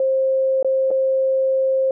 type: tone with dropouts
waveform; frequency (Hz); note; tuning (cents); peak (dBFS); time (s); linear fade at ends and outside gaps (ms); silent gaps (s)
sine; 530; C5; +22; -15; 0-1.91; 2; 0.628-0.646 / 0.906-0.912
effects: none